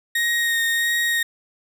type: tone with vibrato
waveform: 35% pulse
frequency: 1864.7 Hz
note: A#6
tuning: in tune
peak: -17 dBFS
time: 0.15-1.23 s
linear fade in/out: 5 ms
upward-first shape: sine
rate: 1.5 Hz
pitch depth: 16 cents each way
effects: none